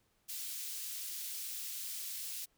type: high-pass noise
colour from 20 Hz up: white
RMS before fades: -42 dBFS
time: 0.28-2.46 s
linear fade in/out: 20 ms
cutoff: 3300 Hz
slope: 12 dB/octave
effects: pink hiss -75 dBFS RMS until 2.57 s